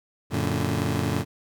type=chord; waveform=20% pulse; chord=Gb augmented; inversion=none; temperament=just; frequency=92.5 / 115.62 / 144.53 Hz; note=Gb2 / Bb2 / D3; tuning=0 / -14 / -27 cents; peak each=-23 dBFS; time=0.3-1.25 s; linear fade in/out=50 ms; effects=none